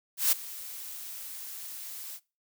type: noise with ADSR envelope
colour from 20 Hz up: blue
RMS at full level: -22 dBFS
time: 0.17-2.2 s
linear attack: 150 ms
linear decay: 13 ms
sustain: -19 dB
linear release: 54 ms
effects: noise-tail reverb RT60 0.3 s tail -22 dB re dry